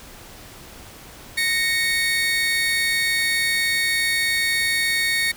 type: tone pair together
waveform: 30% pulse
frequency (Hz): 1856.7 / 2217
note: A#6 / C#7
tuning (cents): -7 / 0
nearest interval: minor third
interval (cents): 307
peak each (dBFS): -19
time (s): 1.37-5.32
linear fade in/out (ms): 10
effects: pink hiss -42 dBFS RMS until 5.36 s